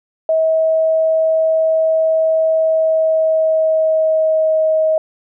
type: tone with pitch glide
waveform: sine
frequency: 641 to 631.8 Hz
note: E5 to D#5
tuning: -49 to +26 cents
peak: -11 dBFS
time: 0.29-4.98 s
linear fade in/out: 2 ms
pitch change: -25 cents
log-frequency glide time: 2.57-4.63 s
effects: none